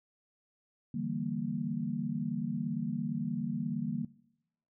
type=chord; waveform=sine; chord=E half-diminished seventh; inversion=third; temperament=equal; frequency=146.83 / 164.81 / 196 / 233.1 Hz; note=D3 / E3 / G3 / Bb3; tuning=0 / 0 / 0 / 0 cents; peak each=-39 / -39 / -38 / -35 dBFS; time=0.94-4.05 s; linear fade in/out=5 ms; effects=noise-tail reverb RT60 0.8 s tail -20 dB re dry